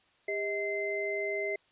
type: tone cluster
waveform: sine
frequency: 402.5 / 634 / 2073 Hz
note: G4 / D#5 / C7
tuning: +46 / +32 / -17 cents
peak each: -34 / -36 / -34 dBFS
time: 0.28-1.56 s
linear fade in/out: 5 ms
effects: white hiss -67 dBFS RMS until 1.71 s + resampled to 8000 Hz